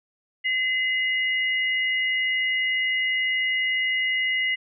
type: tone pair together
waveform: sine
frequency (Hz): 2038 / 2877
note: C7 / F#7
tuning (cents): -46 / -49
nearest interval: tritone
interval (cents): 597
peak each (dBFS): -22 / -28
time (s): 0.44-4.56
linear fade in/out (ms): 20
effects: none